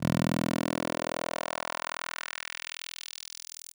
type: tone with high-pass filter sweep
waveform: 10% pulse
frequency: 41.2 Hz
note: E1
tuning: in tune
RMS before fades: -33 dBFS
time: 0-3.74 s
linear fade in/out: 50 ms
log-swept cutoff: 140 to 7500 Hz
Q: 1.4
effects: none